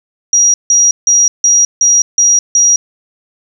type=tone bursts; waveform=sine; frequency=5740 Hz; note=F8; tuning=47 cents sharp; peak=-5 dBFS; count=7; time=0.33-2.76 s; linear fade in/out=2 ms; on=210 ms; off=160 ms; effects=7-bit

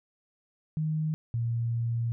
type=tone pair in turn; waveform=sine; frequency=155.8 / 116.75 Hz; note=D#3 / A#2; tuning=+3 / +3 cents; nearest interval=perfect fourth; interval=500 cents; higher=first; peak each=-26 dBFS; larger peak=neither; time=0.77-1.14 / 1.34-2.12 s; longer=second; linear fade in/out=0 ms; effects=none

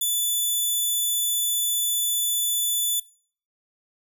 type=tone; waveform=5% pulse; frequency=3485 Hz; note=A7; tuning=17 cents flat; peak=-14 dBFS; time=0.01-3 s; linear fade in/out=5 ms; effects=noise-tail reverb RT60 0.5 s tail -22 dB re dry

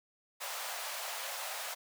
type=high-pass noise; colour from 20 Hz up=pink; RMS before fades=-40 dBFS; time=0.4-1.75 s; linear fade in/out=20 ms; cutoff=560 Hz; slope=48 dB/octave; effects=none

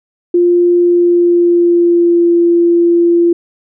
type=tone with pitch glide; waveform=sine; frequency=350 to 342.8 Hz; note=F4 to F4; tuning=+4 to -32 cents; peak=-6 dBFS; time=0.34-3.33 s; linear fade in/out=5 ms; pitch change=-36 cents; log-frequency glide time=0.78-2.32 s; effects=none

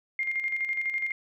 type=tone with tremolo; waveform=sine; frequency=2118 Hz; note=C7; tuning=21 cents sharp; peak=-25 dBFS; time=0.19-1.12 s; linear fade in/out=2 ms; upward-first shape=square; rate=12 Hz; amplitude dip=50%; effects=none

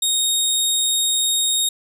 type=tone; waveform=20% pulse; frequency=3729 Hz; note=A#7; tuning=in tune; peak=-11 dBFS; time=0.02-1.69 s; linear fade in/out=5 ms; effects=none

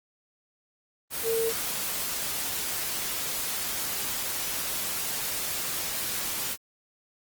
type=tone in noise; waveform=sine; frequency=454.2 Hz; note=A#4; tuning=45 cents flat; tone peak=-24 dBFS; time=1.23-1.53 s; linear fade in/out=50 ms; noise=white; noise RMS=-31 dBFS; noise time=1.1-6.57 s; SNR=+4 dB; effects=Opus 24 kbps

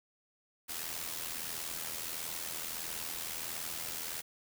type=noise with amplitude modulation; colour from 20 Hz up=white; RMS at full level=-37 dBFS; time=0.68-4.22 s; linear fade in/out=20 ms; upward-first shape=sine; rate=81.5 Hz; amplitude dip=60%; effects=none

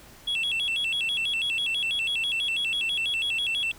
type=tone with vibrato; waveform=sine; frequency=2992 Hz; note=F#7; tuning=19 cents sharp; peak=-22 dBFS; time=0.27-3.72 s; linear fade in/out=10 ms; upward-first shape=square; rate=6.1 Hz; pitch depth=190 cents each way; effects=tanh soft clip ceiling -23 dBFS + pink hiss -50 dBFS RMS until 3.78 s

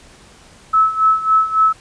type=tone with tremolo; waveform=sine; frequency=1300 Hz; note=E6; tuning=24 cents flat; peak=-8 dBFS; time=0.73-1.73 s; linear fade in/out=10 ms; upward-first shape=sine; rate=3.6 Hz; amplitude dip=80%; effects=pink hiss -45 dBFS RMS until 1.8 s + resampled to 22050 Hz

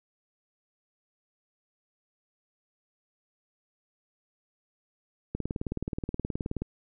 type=click train; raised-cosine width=3 ms; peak=-18 dBFS; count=25; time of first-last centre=5.35-6.62 s; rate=18.9 Hz; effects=none

